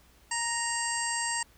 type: harmonic tone with a mistuned harmonic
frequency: 932.3 Hz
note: A#5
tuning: in tune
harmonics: 1 / 2 / 3 / 5 / 6 / 7 / 8 / 9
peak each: -34 / -34 / -41 / -38 / -44 / -46 / -35 / -36 dBFS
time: 0.31-1.43 s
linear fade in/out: 5 ms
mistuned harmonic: 9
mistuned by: -36 cents
effects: added 60 Hz sine -61 dBFS peak until 1.57 s + pink hiss -61 dBFS RMS until 1.57 s